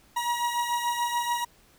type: beating tone pair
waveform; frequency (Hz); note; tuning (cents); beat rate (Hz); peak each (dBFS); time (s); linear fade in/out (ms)
40% pulse; 954 / 960.9; A#5 / B5; +40 / -48; 6.9; -26 / -31; 0.16-1.45; 10
effects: pink hiss -59 dBFS RMS until 1.78 s